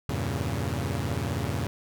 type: chord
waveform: sawtooth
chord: E diminished seventh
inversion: none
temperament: equal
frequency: 82.41 / 98 / 116.54 / 138.59 Hz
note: E2 / G2 / Bb2 / Db3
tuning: 0 / 0 / 0 / 0 cents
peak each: -29 dBFS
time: 0.09-1.67 s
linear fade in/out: 0 ms
effects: none